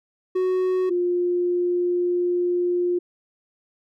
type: tone pair in turn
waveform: triangle / sine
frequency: 370 / 353.8 Hz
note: F#4 / F4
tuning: 0 / +23 cents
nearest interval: minor second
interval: 77 cents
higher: first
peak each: -17 / -19 dBFS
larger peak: first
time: 0.35-0.9 / 0.9-2.99 s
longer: second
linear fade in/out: 10 ms
effects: none